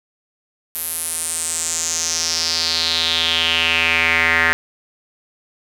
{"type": "tone with band-pass filter sweep", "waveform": "square", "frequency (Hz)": 82.41, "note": "E2", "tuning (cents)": 0, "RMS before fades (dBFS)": -19, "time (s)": [0.75, 4.53], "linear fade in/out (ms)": 0, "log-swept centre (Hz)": [12000, 1800], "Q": 4.7, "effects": ["7-bit"]}